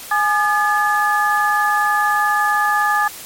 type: tone cluster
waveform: sine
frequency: 835 / 1213 / 1711 Hz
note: G#5 / D#6 / A6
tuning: +9 / -44 / -49 cents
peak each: -18 dBFS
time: 0.11-3.08 s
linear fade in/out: 5 ms
effects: white hiss -34 dBFS RMS until 3.25 s + MP3 64 kbps